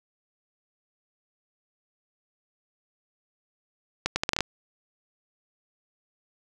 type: accelerating click train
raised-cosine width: 0.2 ms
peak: -7 dBFS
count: 8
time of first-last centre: 4.06-4.407 s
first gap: 100 ms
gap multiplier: 0.75
effects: none